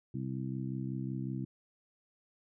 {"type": "harmonic tone", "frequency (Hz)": 65.41, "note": "C2", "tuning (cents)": 0, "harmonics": [2, 3, 4, 5], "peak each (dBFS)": [-37, -40, -42, -44], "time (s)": [0.14, 1.45], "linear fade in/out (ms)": 5, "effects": []}